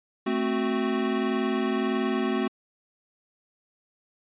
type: chord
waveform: square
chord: F# diminished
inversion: first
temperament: equal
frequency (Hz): 220 / 261.6 / 370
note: A3 / C4 / F#4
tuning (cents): 0 / 0 / 0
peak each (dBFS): -29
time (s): 0.26-2.48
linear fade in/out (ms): 10
effects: resampled to 8000 Hz